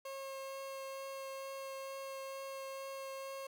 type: tone with vibrato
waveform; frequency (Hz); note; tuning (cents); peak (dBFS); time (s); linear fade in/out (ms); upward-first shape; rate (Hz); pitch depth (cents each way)
30% pulse; 540; C#5; -45; -40; 0.05-3.47; 5; triangle; 2.2; 9
effects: none